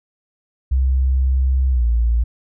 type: tone with pitch glide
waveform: sine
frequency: 65.41 to 57.94 Hz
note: C2 to A#1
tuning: 0 to -10 cents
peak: -13 dBFS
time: 0.71-2.24 s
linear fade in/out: 10 ms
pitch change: -210 cents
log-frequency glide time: 1.7-1.85 s
effects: none